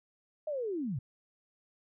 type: linear sweep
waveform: sine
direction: down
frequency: 631 to 110 Hz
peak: -32 dBFS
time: 0.47-0.99 s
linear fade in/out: 5 ms
effects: none